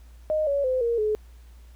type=tone with pitch steps; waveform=sine; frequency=618 / 563.4 / 513.7 / 468.4 / 427 Hz; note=D#5 / C#5 / C5 / A#4 / G#4; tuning=-12 / +28 / -32 / +8 / +48 cents; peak=-21 dBFS; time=0.3-1.15 s; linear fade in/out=0 ms; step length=170 ms; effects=added 59 Hz sine -45 dBFS peak until 1.75 s + pink hiss -61 dBFS RMS until 1.75 s